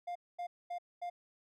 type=tone bursts; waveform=triangle; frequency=703 Hz; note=F5; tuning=11 cents sharp; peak=-35 dBFS; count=4; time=0.07-1.1 s; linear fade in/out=10 ms; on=85 ms; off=230 ms; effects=none